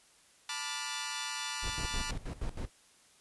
10% pulse chord, B half-diminished seventh, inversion third, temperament equal with one note detuned, 880 / 987.8 / 1174.7 / 1423 Hz, A5 / B5 / D6 / F6, 0 / 0 / 0 / +32 cents, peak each -33 dBFS, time 0.49-2.11 s, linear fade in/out 2 ms
brown noise with tremolo, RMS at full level -35 dBFS, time 1.62-2.7 s, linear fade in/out 50 ms, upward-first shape square, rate 6.3 Hz, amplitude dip 80%
effects white hiss -63 dBFS RMS until 3.2 s + resampled to 24000 Hz

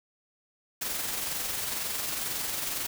white noise with amplitude modulation, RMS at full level -31 dBFS, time 0.81-2.87 s, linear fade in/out 10 ms, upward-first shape sine, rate 22.1 Hz, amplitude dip 35%, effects none

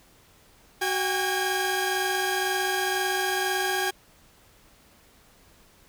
sawtooth tone cluster, 374.2 / 804 / 1630 Hz, F#4 / G5 / G#6, +20 / +44 / -33 cents, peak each -25 dBFS, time 0.81-3.91 s, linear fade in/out 10 ms, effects pink hiss -57 dBFS RMS until 5.88 s

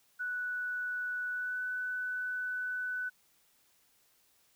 sine tone with pitch glide, 1480 to 1496.3 Hz, F#6 to F#6, 0 to +19 cents, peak -33 dBFS, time 0.19-3.1 s, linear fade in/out 20 ms, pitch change +19 cents, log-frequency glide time 1.31-1.6 s, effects white hiss -69 dBFS RMS until 4.55 s

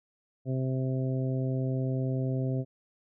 harmonic tone, 130.81 Hz, C3, in tune, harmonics 1 / 2 / 3 / 4 / 5, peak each -28 / -34 / -38 / -40 / -42 dBFS, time 0.45-2.65 s, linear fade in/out 50 ms, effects none

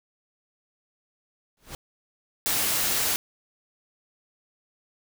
pink noise with exponential growth, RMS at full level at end -33 dBFS, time 1.57-1.75 s, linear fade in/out 2 ms, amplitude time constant 37 ms
white noise, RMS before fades -25 dBFS, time 2.46-3.16 s, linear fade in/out 0 ms
effects none

